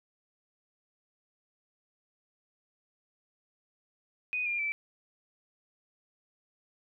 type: tone with pitch steps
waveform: sine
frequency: 2489 / 2404 / 2322 Hz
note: D#7 / D7 / D7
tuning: 0 / +40 / -20 cents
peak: -29 dBFS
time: 4.33-4.72 s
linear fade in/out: 0 ms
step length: 130 ms
effects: none